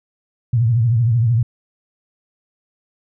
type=tone with vibrato; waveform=sine; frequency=116.54 Hz; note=A#2; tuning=in tune; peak=-12 dBFS; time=0.53-1.43 s; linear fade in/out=5 ms; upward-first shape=triangle; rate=13 Hz; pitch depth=150 cents each way; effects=none